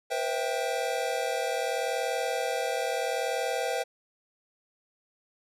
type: chord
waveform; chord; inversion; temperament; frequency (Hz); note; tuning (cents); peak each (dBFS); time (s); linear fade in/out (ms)
square; C major seventh; third; equal with one note detuned; 482.6 / 523.3 / 659.3 / 784; B4 / C5 / E5 / G5; -40 / 0 / 0 / 0; -34; 0.1-3.84; 20
effects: low-pass 12000 Hz 12 dB/octave